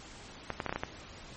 clicks, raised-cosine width 0.5 ms, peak -17 dBFS, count 7, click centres 0.503 / 0.602 / 0.663 / 0.694 / 0.726 / 0.76 / 0.835 s, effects pink hiss -49 dBFS RMS until 1.36 s + MP3 32 kbps

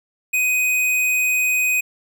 square tone, 2500 Hz, D#7, 8 cents sharp, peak -17 dBFS, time 0.33-1.81 s, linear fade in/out 10 ms, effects none

